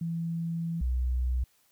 sine tone pair in turn, 166.7 / 62.44 Hz, E3 / B1, +20 / +20 cents, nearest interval octave + perfect fourth, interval 1700 cents, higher first, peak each -29 / -25 dBFS, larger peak second, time 0.01-0.81 / 0.81-1.44 s, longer first, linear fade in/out 5 ms, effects white hiss -67 dBFS RMS until 1.71 s

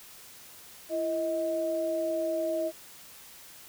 sine tone pair together, 335.3 / 633 Hz, E4 / D#5, +30 / +30 cents, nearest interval major seventh, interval 1100 cents, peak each -33 / -28 dBFS, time 0.89-2.72 s, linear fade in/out 50 ms, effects white hiss -50 dBFS RMS until 3.68 s

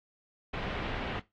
pink low-pass noise, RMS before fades -36 dBFS, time 0.53-1.2 s, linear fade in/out 10 ms, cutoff 3200 Hz, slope 24 dB/octave, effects noise-tail reverb RT60 0.2 s tail -18 dB re dry + AAC 32 kbps

